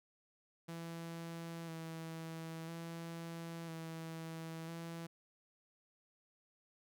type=tone with vibrato; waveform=sawtooth; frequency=164.81 Hz; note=E3; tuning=in tune; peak=-40 dBFS; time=0.68-5.07 s; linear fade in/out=10 ms; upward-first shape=square; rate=0.5 Hz; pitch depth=20 cents each way; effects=none